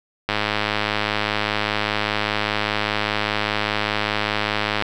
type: click train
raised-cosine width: 0.3 ms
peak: -4 dBFS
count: 477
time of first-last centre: 0.29-4.823 s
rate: 105 Hz
effects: 7-bit